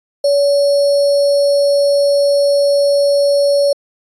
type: tone with sample-and-hold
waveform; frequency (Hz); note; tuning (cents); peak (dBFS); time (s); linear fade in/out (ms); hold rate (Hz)
sine; 567; C#5; +39; -9; 0.24-3.73; 5; 4900
effects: resampled to 22050 Hz